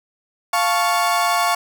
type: chord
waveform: 35% pulse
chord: F augmented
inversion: none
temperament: equal with one note detuned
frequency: 698.5 / 875.9 / 1108.7 Hz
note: F5 / A5 / C#6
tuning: 0 / -8 / 0 cents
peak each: -18 / -22 / -18 dBFS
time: 0.53-1.55 s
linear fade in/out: 5 ms
effects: none